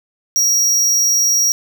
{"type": "tone", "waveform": "square", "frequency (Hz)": 5680, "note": "F8", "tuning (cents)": 28, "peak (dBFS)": -12, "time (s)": [0.36, 1.52], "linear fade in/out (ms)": 0, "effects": []}